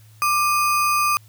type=tone with sample-and-hold; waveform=sine; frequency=1184 Hz; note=D6; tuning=14 cents sharp; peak=-16 dBFS; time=0.22-1.17 s; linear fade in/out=0 ms; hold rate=3675 Hz; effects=added 108 Hz sine -46 dBFS peak until 1.28 s + white hiss -56 dBFS RMS until 1.28 s